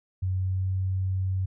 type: tone with pitch glide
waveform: sine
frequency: 93.2 to 94.28 Hz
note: F#2 to F#2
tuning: +13 to +33 cents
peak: -24 dBFS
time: 0.22-1.46 s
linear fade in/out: 10 ms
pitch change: +20 cents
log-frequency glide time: 0.32-0.71 s
effects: none